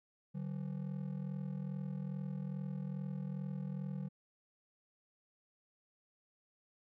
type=ring-modulated tone; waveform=triangle; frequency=166.6 Hz; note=E3; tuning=19 cents sharp; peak=-33 dBFS; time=0.34-4.09 s; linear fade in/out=20 ms; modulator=21.2 Hz; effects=none

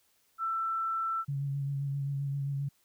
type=tone; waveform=sine; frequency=1334 Hz; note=E6; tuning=20 cents sharp; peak=-29 dBFS; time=0.38-1.25 s; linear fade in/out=50 ms
type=tone with vibrato; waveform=sine; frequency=139.7 Hz; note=C#3; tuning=14 cents sharp; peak=-30 dBFS; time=1.28-2.69 s; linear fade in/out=10 ms; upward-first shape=sine; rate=7.6 Hz; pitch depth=24 cents each way
effects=white hiss -70 dBFS RMS until 2.84 s

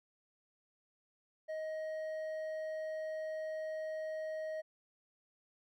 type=tone with hard clipping; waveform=sine; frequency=628 Hz; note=D#5; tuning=16 cents sharp; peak=-39 dBFS; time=1.48-4.62 s; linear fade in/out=20 ms; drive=5 dB; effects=none

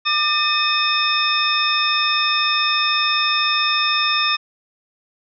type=tone cluster; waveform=sine; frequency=1198 / 1807 / 2526 / 3628 / 5280 Hz; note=D6 / A6 / D#7 / A#7 / E8; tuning=+34 / +46 / +26 / -48 / +2 cents; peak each=-21 / -27 / -22 / -21 / -23 dBFS; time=0.05-4.37 s; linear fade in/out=20 ms; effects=none

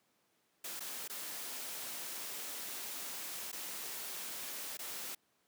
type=noise with dropouts; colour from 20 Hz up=white; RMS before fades=-43 dBFS; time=0.64-5.15 s; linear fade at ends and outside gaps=5 ms; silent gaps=0.796-0.804 / 1.078-1.097 / 3.517-3.527 / 4.772-4.79 s; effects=pink hiss -75 dBFS RMS until 5.47 s + high-pass 200 Hz 12 dB/octave

